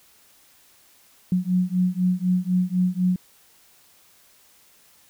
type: beating tone pair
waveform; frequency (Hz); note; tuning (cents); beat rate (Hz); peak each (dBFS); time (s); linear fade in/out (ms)
sine; 180 / 184; F#3 / F#3; -47 / -9; 4; -22; 1.32-3.16; 2
effects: white hiss -56 dBFS RMS until 5.09 s